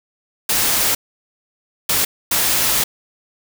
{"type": "noise bursts at uneven times", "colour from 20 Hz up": "white", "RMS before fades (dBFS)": -17, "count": 3, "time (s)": [[0.49, 0.95], [1.89, 2.05], [2.31, 2.84]], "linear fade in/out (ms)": 5, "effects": []}